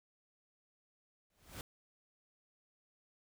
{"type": "noise with exponential growth", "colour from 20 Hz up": "pink", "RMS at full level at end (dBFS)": -43, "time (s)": [1.3, 1.61], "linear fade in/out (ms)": 1, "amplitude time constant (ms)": 66, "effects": []}